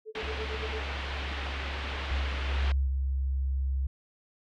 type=tone with tremolo; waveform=sine; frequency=436.1 Hz; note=A4; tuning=15 cents flat; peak=-34 dBFS; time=0.05-0.85 s; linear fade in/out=50 ms; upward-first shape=sine; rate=8.8 Hz; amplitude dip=100%
type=low-pass noise; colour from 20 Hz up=white; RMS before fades=-38 dBFS; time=0.15-2.72 s; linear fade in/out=2 ms; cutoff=3200 Hz; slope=24 dB/octave
type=tone; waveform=sine; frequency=68.9 Hz; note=C#2; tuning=10 cents flat; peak=-34 dBFS; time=0.22-2.89 s; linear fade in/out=20 ms
type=tone with pitch glide; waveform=sine; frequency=67.8 to 66.87 Hz; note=C#2 to C2; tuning=-38 to +38 cents; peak=-26 dBFS; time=2.11-3.87 s; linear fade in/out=5 ms; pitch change=-24 cents; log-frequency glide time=2.37-3.15 s
effects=none